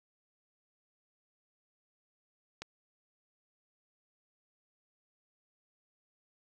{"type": "click", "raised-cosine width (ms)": 0.2, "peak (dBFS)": -23, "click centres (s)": 2.62, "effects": []}